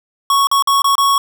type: tone with dropouts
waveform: square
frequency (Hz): 1108.7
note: C#6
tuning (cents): 0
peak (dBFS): -11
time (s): 0.3-1.18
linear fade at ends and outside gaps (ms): 2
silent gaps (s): 0.471-0.514 / 0.624-0.673 / 0.82-0.843 / 0.954-0.98
effects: none